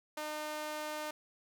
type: tone with high-pass filter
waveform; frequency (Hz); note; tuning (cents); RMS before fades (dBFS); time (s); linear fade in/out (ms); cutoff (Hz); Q
sawtooth; 303.9; D#4; -41; -40; 0.17-1.11; 5; 640; 1.2
effects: none